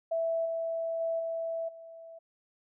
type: tone with level steps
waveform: sine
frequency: 659.3 Hz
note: E5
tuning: in tune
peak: -27 / -30 / -28 / -31 / -45 dBFS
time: 0.11-2.19 s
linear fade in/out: 10 ms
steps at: 0.45 / 1 / 1.19 / 1.68 s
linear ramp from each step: 10 ms
effects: none